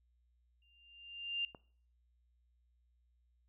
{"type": "tone with exponential growth", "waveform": "sine", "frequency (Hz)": 2794, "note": "F7", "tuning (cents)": 0, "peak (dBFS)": -32, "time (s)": [0.62, 1.45], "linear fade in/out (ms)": 2, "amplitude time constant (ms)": 180}
{"type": "click", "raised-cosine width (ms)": 1, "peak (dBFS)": -36, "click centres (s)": 1.548}
{"effects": ["noise-tail reverb RT60 0.5 s tail -21 dB re dry", "added 60 Hz sine -70 dBFS peak until 3.48 s"]}